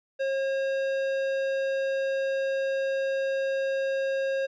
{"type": "tone with tanh clipping", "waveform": "sine", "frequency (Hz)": 540, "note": "C#5", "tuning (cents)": -45, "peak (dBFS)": -27, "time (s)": [0.19, 4.47], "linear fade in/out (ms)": 20, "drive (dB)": 14, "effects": []}